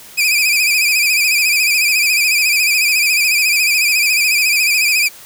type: tone with vibrato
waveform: sawtooth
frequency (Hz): 2433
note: D#7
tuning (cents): -39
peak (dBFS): -8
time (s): 0.17-5.09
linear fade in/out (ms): 20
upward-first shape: sine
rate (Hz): 14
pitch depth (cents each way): 84
effects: white hiss -38 dBFS RMS until 5.25 s